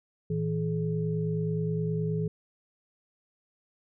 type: tone cluster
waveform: sine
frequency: 113 / 162.5 / 424.3 Hz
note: A2 / E3 / G#4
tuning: +47 / -24 / +37 cents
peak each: -34 / -28 / -33 dBFS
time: 0.3-2.28 s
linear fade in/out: 5 ms
effects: none